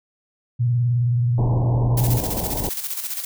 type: tone with vibrato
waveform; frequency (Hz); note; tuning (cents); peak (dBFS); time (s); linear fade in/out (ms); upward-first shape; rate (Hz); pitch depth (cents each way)
sine; 120.5; B2; -42; -16; 0.59-2.19; 20; square; 19; 51
type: low-pass noise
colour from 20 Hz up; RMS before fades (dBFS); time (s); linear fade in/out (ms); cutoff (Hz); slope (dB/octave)
pink; -26; 1.38-2.69; 2; 1000; 96
type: noise with tremolo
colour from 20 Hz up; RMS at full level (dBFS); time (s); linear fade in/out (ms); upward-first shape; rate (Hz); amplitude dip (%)
blue; -26; 1.97-3.25; 5; square; 15; 55
effects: none